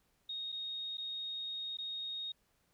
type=tone with dropouts; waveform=sine; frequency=3729 Hz; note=A#7; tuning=in tune; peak=-38 dBFS; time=0.29-2.32 s; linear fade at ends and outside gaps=5 ms; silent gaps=0.52-0.524 / 0.972-0.98 / 1.771-1.785 s; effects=pink hiss -75 dBFS RMS until 2.73 s